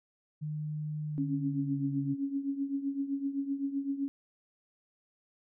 sine tone with pitch glide, 151.9 to 140.91 Hz, D#3 to C#3, -41 to +29 cents, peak -33 dBFS, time 0.41-2.15 s, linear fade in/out 20 ms, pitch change -130 cents, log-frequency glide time 1.05-1.82 s
sine tone with tremolo, 277.2 Hz, C#4, in tune, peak -27 dBFS, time 1.18-4.08 s, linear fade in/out 0 ms, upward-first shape triangle, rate 7.8 Hz, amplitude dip 80%
effects none

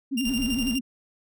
sine tone with vibrato, 248.8 Hz, B3, 13 cents sharp, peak -24 dBFS, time 0.11-0.81 s, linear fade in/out 20 ms, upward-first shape sine, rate 11 Hz, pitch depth 190 cents each way
sawtooth tone with tremolo, 2794 Hz, F7, in tune, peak -24 dBFS, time 0.17-0.79 s, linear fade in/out 10 ms, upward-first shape square, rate 12 Hz, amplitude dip 55%
brown noise, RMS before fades -36 dBFS, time 0.23-0.78 s, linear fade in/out 50 ms
effects none

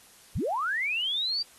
sine linear sweep, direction up, 32.7 to 4731 Hz, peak -26 dBFS, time 0.35-1.43 s, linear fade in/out 10 ms, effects white hiss -55 dBFS RMS until 1.58 s + AAC 32 kbps

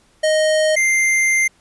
square tone pair in turn, 622.3 / 2093 Hz, D#5 / C7, 0 / 0 cents, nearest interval octave + major sixth, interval 2100 cents, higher second, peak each -14 dBFS, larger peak neither, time 0.23-0.76 / 0.76-1.48 s, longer second, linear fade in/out 10 ms, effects pink hiss -56 dBFS RMS until 1.6 s + resampled to 24000 Hz

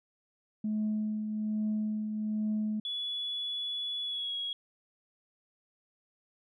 sine tone with tremolo, 214.1 Hz, A3, 47 cents flat, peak -26 dBFS, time 0.64-2.8 s, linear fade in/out 5 ms, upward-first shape triangle, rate 1.2 Hz, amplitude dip 50%
sine tone with pitch glide, 3412 to 3317 Hz, G#7 to G#7, +46 to -3 cents, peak -32 dBFS, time 2.85-4.53 s, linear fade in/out 2 ms, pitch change -49 cents, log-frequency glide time 4.03-4.34 s
effects tanh soft clip ceiling -25 dBFS

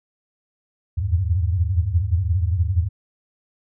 sine tone cluster, 78.6 / 84.6 / 89.6 / 101.7 Hz, D#2 / E2 / F2 / G#2, +18 / +45 / +45 / -36 cents, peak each -23 dBFS, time 0.97-2.89 s, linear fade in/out 20 ms, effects none

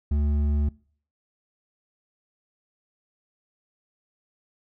sine tone with hard clipping, 73.1 Hz, D2, 7 cents flat, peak -22 dBFS, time 0.11-0.69 s, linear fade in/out 5 ms, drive 7 dB, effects noise-tail reverb RT60 0.5 s tail -24 dB re dry

